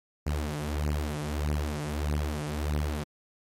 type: beating tone pair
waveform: sawtooth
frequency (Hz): 73.7 / 75.3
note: D2 / D2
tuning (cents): +7 / +44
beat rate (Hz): 1.6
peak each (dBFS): -27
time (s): 0.26-3.04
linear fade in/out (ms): 10
effects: MP3 64 kbps